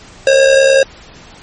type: tone with amplitude modulation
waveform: square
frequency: 540 Hz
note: C#5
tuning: 45 cents flat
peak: -4 dBFS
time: 0.27-0.83 s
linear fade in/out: 2 ms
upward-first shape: sine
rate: 70 Hz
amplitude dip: 55%
effects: pink hiss -38 dBFS RMS until 1.42 s + MP3 32 kbps